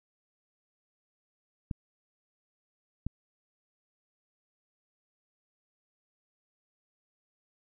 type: clicks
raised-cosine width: 5 ms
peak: -20 dBFS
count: 2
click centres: 1.712 / 3.066 s
effects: none